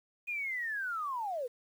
sine linear sweep, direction down, 2489 to 457.6 Hz, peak -33 dBFS, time 0.27-1.48 s, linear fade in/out 20 ms, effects 10-bit

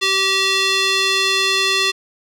square tone with band-pass filter, 385.2 Hz, G4, 30 cents flat, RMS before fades -17 dBFS, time 0.01-1.92 s, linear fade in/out 20 ms, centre 3600 Hz, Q 1.6, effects none

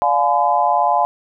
sine chord, D diminished seventh, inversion none, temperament just, 587.3 / 704.8 / 845.8 / 1014.9 Hz, D5 / F5 / Ab5 / Cb6, 0 / +16 / +31 / +47 cents, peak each -23 / -17 / -17 / -19 dBFS, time 0.02-1.05 s, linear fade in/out 0 ms, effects none

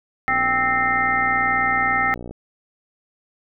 harmonic tone, 261.6 Hz, C4, in tune, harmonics 1 / 3 / 5 / 7 / 8, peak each -34 / -23 / -22 / -22 / -23 dBFS, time 0.28-2.14 s, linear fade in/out 0 ms
click train, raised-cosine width 2 ms, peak -21 dBFS, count 122, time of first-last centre 0.29-2.31 s, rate 59.9 Hz
effects none

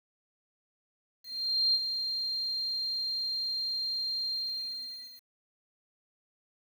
sine tone with ADSR envelope, 4188 Hz, C8, 1 cent sharp, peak -22 dBFS, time 1.23-5.25 s, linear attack 510 ms, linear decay 44 ms, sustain -8 dB, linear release 930 ms, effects 9-bit

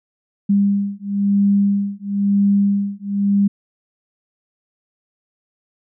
sine beating tone pair, 200 / 201 Hz, G3 / G3, +35 / +44 cents, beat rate 1 Hz, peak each -17 dBFS, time 0.49-3.48 s, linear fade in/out 10 ms, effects none

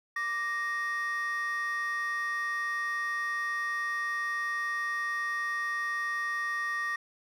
triangle tone pair together, 1174.7 / 1864.7 Hz, D6 / A#6, 0 / 0 cents, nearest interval minor sixth, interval 800 cents, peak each -32 / -28 dBFS, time 0.16-6.96 s, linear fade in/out 5 ms, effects tanh soft clip ceiling -24 dBFS

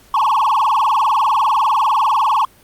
triangle tone with vibrato, 982 Hz, B5, 10 cents flat, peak -10 dBFS, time 0.14-2.45 s, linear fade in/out 2 ms, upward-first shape sine, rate 20 Hz, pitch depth 260 cents each way, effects pink hiss -48 dBFS RMS until 2.63 s + Opus 48 kbps

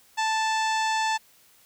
harmonic tone, 880 Hz, A5, in tune, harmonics 1 / 2 / 3 / 4 / 5 / 6 / 7 / 8 / 9, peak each -24 / -30 / -34 / -36 / -38 / -40 / -41 / -42 / -43 dBFS, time 0.17-1.18 s, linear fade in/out 20 ms, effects white hiss -58 dBFS RMS until 1.65 s

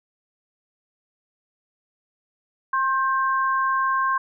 sine tone pair together, 1067.1 / 1568 Hz, C6 / G6, +34 / 0 cents, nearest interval perfect fifth, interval 666 cents, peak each -20 / -25 dBFS, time 2.73-4.18 s, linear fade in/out 5 ms, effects none

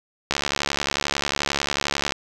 click train, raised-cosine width 0.2 ms, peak -4 dBFS, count 130, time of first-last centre 0.31-2.122 s, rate 71.2 Hz, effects none

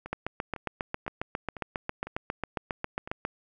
two click trains, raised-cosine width 0.5 ms, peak -24 / -15 dBFS, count 7 / 24, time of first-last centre 0.06-3.075 / 0.13-3.251 s, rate 1.99 / 7.37 Hz, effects none

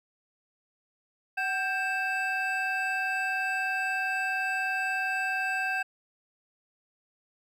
triangle tone cluster, 755 / 1581 / 2636 Hz, F#5 / G6 / E7, +35 / +14 / -1 cents, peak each -31 / -28 / -31 dBFS, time 1.37-5.83 s, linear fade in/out 10 ms, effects none

